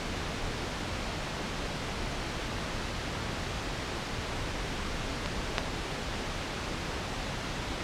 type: clicks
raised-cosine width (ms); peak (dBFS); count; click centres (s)
0.2; -13 / -7; 2; 5.26 / 5.582
effects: pink hiss -34 dBFS RMS until 7.83 s + low-pass 5000 Hz 12 dB/octave